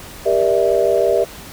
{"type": "chord", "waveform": "sine", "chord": "E half-diminished seventh", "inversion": "first", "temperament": "just", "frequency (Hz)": [395.6, 474.7, 593.3, 659.3], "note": ["G4", "Bb4", "D5", "E5"], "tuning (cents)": [16, 31, 18, 0], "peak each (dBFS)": -18, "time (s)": [0.25, 1.25], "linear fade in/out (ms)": 20, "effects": ["pink hiss -36 dBFS RMS until 1.52 s"]}